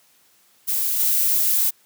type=noise with level steps; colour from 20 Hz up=violet; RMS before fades=-22 / -19 dBFS; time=0.67-1.71 s; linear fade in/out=20 ms; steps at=0.99 s; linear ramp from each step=10 ms; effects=white hiss -58 dBFS RMS until 1.85 s + high-pass 100 Hz 12 dB/octave